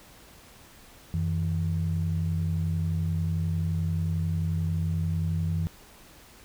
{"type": "tone pair together", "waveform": "sine", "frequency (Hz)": [90.49, 161.8], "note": ["F#2", "E3"], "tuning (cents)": [-38, -32], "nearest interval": "minor seventh", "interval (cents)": 1006, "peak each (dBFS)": [-26, -27], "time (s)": [1.14, 5.67], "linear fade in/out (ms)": 0, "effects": ["tanh soft clip ceiling -18 dBFS", "pink hiss -52 dBFS RMS until 6.44 s"]}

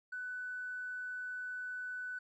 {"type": "tone", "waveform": "triangle", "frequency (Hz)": 1495, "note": "F#6", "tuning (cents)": 17, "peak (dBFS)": -35, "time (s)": [0.12, 2.19], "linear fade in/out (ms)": 10, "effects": ["tanh soft clip ceiling -37 dBFS", "resampled to 22050 Hz"]}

